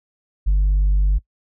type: tone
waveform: sine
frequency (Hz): 49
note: G1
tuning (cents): 0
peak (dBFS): -11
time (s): 0.46-1.19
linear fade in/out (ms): 20
effects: noise-tail reverb RT60 0.1 s tail -22 dB re dry + tanh soft clip ceiling -12 dBFS